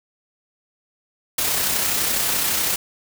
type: noise with amplitude modulation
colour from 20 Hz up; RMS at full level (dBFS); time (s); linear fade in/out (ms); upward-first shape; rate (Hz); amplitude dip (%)
white; -20; 1.38-2.76; 5; sine; 31.9; 30
effects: none